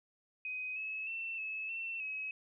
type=tone with pitch steps; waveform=sine; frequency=2512 / 2582 / 2686 / 2593 / 2692 / 2557 Hz; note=D#7 / E7 / E7 / E7 / E7 / D#7; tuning=+16 / -37 / +32 / -29 / +36 / +47 cents; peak=-37 dBFS; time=0.45-2.31 s; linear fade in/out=2 ms; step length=310 ms; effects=none